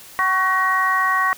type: harmonic tone with a mistuned harmonic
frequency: 378.3 Hz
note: F#4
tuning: 38 cents sharp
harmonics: 2 / 3 / 4 / 5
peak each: -27 / -18 / -26 / -20 dBFS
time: 0.19-1.33 s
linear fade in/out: 0 ms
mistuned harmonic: 3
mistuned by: -30 cents
effects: white hiss -42 dBFS RMS until 1.37 s